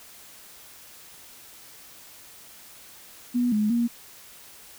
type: tone with pitch steps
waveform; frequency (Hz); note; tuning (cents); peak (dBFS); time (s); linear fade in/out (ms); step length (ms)
sine; 244.2 / 211.5 / 236.2; B3 / G#3 / A#3; -19 / +32 / +23; -20; 3.34-3.88; 20; 180
effects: white hiss -48 dBFS RMS until 4.78 s